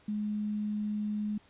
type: tone with quantisation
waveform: sine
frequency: 210 Hz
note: G#3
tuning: 19 cents sharp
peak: -30 dBFS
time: 0.08-1.38 s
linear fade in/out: 5 ms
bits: 10
effects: pink hiss -62 dBFS RMS until 1.49 s + resampled to 8000 Hz